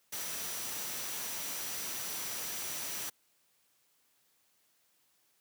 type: tone in noise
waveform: sine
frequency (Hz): 5870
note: F#8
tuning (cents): -15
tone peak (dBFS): -46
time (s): 0.12-3.1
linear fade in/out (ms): 10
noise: white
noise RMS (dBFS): -39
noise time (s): 0.12-3.1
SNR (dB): -10
effects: white hiss -72 dBFS RMS until 5.4 s + high-pass 100 Hz 12 dB/octave